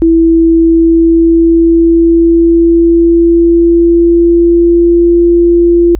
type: tone with pitch glide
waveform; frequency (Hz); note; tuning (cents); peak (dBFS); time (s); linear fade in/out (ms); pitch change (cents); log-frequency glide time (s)
sine; 329.6 to 343.4; E4 to F4; 0 to -29; -3; 0.02-5.95; 0; +71; 0.57-5.23
effects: added 50 Hz sine -18 dBFS peak until 5.99 s